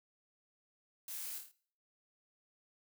blue noise with echo, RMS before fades -45 dBFS, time 1.08-1.38 s, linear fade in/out 2 ms, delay 27 ms, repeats 5, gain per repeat -4 dB, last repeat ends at 1.515 s, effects noise-tail reverb RT60 0.5 s tail -19 dB re dry

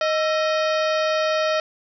harmonic tone with a mistuned harmonic, 624 Hz, D#5, 5 cents sharp, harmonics 1 / 2 / 3 / 4 / 5 / 6 / 7 / 8 / 9, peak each -20 / -26 / -30 / -32 / -34 / -36 / -37 / -38 / -39 dBFS, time 0.01-1.6 s, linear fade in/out 2 ms, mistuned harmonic 2, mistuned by +120 cents, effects none

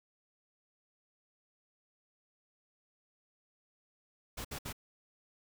pink noise bursts, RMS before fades -41 dBFS, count 3, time 4.37-4.728 s, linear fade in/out 10 ms, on 78 ms, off 62 ms, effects none

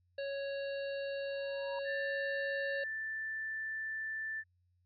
harmonic tone, 554.4 Hz, C#5, in tune, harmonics 1 / 3 / 5 / 7 / 8, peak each -36 / -46 / -50 / -53 / -54 dBFS, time 0.18-2.84 s, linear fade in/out 5 ms
sine tone with exponential growth, 950 Hz, A#5, 33 cents sharp, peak -39 dBFS, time 1.19-1.79 s, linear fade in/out 2 ms, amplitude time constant 130 ms
sine tone, 1766 Hz, A6, 6 cents sharp, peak -36 dBFS, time 1.84-4.44 s, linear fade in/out 50 ms
effects added 89 Hz sine -70 dBFS peak until 4.85 s + MP3 96 kbps

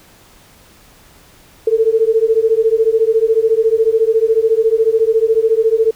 sine beating tone pair, 440 / 454 Hz, A4 / A#4, 0 / -46 cents, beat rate 14 Hz, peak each -13 dBFS, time 1.67-5.91 s, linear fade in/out 5 ms, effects pink hiss -46 dBFS RMS until 5.95 s

